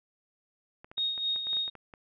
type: clicks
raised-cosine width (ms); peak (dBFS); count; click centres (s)
0.5; -32; 11; 0.845 / 0.915 / 0.98 / 1.178 / 1.361 / 1.47 / 1.531 / 1.569 / 1.679 / 1.753 / 1.938
type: tone with tremolo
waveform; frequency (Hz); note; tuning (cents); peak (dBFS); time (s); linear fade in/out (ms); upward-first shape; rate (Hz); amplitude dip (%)
sine; 3729; A#7; 0; -26; 0.97-1.7; 10; sine; 3.8; 55
effects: none